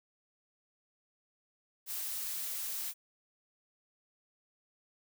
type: noise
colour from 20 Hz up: blue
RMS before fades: -38 dBFS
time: 1.86-2.94 s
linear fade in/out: 50 ms
effects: none